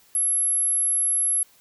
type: tone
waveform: sine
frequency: 11150 Hz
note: F9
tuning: 4 cents flat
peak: -18 dBFS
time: 0.15-1.43 s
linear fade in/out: 2 ms
effects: tanh soft clip ceiling -16 dBFS + white hiss -57 dBFS RMS until 1.6 s